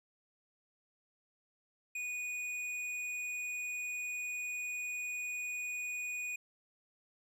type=tone with hard clipping; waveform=triangle; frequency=2470 Hz; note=D#7; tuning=13 cents flat; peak=-38 dBFS; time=1.95-6.36 s; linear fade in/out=5 ms; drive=17 dB; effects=low-pass 12000 Hz 12 dB/octave